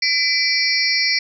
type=tone cluster; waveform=sine; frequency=2012 / 2330 / 4380 / 4840 / 5480 Hz; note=B6 / D7 / C#8 / D#8 / F8; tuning=+32 / -14 / -22 / -49 / -34 cents; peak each=-22 dBFS; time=0.02-1.19 s; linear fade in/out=5 ms; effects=none